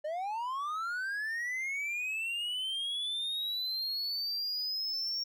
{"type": "linear sweep", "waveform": "triangle", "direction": "up", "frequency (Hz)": [587.3, 5550], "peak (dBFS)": -31, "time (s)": [0.04, 5.24], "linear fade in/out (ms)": 10, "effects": []}